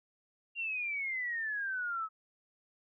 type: exponential sweep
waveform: sine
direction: down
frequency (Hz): 2794 to 1279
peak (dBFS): -33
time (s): 0.55-2.09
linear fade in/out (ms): 50
effects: none